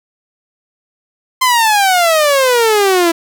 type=exponential sweep; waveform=sawtooth; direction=down; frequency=1046.5 to 329.6 Hz; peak=-5 dBFS; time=1.41-3.12 s; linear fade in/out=10 ms; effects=7-bit

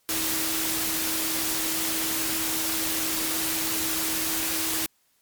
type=tone in noise; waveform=sine; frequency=321.4 Hz; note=E4; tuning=44 cents flat; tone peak=-34 dBFS; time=0.09-4.86 s; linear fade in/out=0 ms; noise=white; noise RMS=-27 dBFS; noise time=0.09-4.86 s; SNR=-10 dB; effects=white hiss -67 dBFS RMS until 5.21 s + MP3 96 kbps

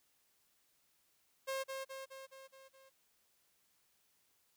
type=tone with echo; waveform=sawtooth; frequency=535 Hz; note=C5; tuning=38 cents sharp; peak=-33 dBFS; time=1.47-1.64 s; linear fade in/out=20 ms; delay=210 ms; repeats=6; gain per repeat=-4 dB; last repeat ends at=2.9 s; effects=white hiss -75 dBFS RMS until 4.56 s

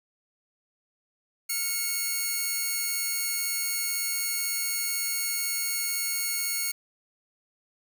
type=tone pair together; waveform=5% pulse; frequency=1393.3 / 2202 Hz; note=F6 / C#7; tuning=-4 / -12 cents; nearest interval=minor sixth; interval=792 cents; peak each=-27 / -17 dBFS; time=1.49-6.72 s; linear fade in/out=10 ms; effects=none

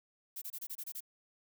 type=noise bursts; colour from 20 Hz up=violet; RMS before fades=-42 dBFS; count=8; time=0.36-1.006 s; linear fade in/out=10 ms; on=58 ms; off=26 ms; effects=none

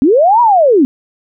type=linear two-way sweep; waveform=sine; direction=up then down; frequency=242.9 to 985 to 242.9 Hz; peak=-5 dBFS; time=0.02-0.85 s; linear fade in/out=0 ms; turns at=0.41 s; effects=none

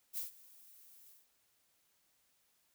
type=noise with ADSR envelope; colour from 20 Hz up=violet; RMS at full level=-38 dBFS; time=0.13-1.28 s; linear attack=46 ms; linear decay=130 ms; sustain=-22 dB; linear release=180 ms; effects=white hiss -75 dBFS RMS until 2.74 s

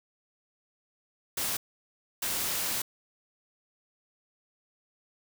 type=noise bursts at uneven times; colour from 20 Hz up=white; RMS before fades=-31 dBFS; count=2; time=1.37-1.57 / 2.22-2.82 s; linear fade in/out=5 ms; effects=none

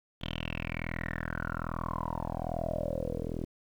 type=tone with low-pass filter sweep; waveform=10% pulse; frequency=41.2 Hz; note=E1; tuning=in tune; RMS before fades=-35 dBFS; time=0.21-3.45 s; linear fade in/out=10 ms; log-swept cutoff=3300 to 390 Hz; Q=8.5; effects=10-bit

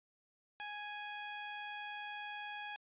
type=tone; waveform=15% pulse; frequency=830.6 Hz; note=G#5; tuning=in tune; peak=-36 dBFS; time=0.6-2.76 s; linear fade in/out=0 ms; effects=resampled to 8000 Hz

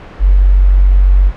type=tone; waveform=sine; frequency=46.86 Hz; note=F#1; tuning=23 cents sharp; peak=-4 dBFS; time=0.19-1.32 s; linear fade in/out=50 ms; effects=pink hiss -32 dBFS RMS until 1.36 s + low-pass 2000 Hz 12 dB/octave

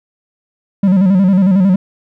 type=tone with vibrato; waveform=triangle; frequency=190 Hz; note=F#3; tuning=46 cents sharp; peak=-5 dBFS; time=0.83-1.76 s; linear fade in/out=5 ms; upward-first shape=square; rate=11 Hz; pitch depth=77 cents each way; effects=none

